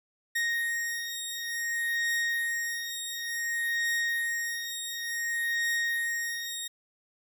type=beating tone pair; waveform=40% pulse; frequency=1864.7 / 1865.26 Hz; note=A#6 / A#6; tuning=0 / +1 cents; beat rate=0.56 Hz; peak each=-32 / -30 dBFS; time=0.35-6.68 s; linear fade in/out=10 ms; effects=none